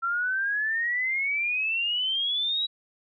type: exponential sweep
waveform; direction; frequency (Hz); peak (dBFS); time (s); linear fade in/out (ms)
sine; up; 1351 to 3899; -24; 0.02-2.67; 20
effects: none